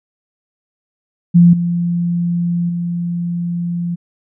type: tone with level steps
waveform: sine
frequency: 172.8 Hz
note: F3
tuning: 18 cents flat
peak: -4 / -14 / -17 dBFS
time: 1.34-3.96 s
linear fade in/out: 20 ms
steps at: 1.53 / 2.69 s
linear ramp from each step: 5 ms
effects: none